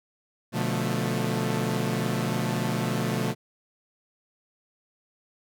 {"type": "chord", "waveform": "sawtooth", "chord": "B half-diminished seventh", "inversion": "none", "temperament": "equal with one note detuned", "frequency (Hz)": [123.47, 146.83, 177.26, 220], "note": ["B2", "D3", "F3", "A3"], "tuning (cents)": [0, 0, 26, 0], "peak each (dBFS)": [-26, -28, -27, -26], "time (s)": [0.52, 3.35], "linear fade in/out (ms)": 50, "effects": []}